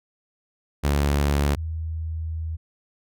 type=tone pair in turn; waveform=sawtooth / sine; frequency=71.7 / 80.48 Hz; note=D2 / E2; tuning=-41 / -41 cents; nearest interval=major second; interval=200 cents; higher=second; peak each=-15 / -26 dBFS; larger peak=first; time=0.83-1.56 / 1.56-2.57 s; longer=second; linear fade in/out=20 ms; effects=none